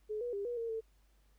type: tone with pitch steps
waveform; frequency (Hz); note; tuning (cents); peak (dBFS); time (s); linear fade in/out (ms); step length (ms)
sine; 426.7 / 483.8 / 401.5 / 481.7 / 460.3 / 446.7; G#4 / B4 / G4 / B4 / A#4 / A4; +47 / -36 / +41 / -43 / -22 / +26; -35; 0.09-0.81; 20; 120
effects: added 50 Hz sine -65 dBFS peak until 1.38 s + pink hiss -75 dBFS RMS until 1.38 s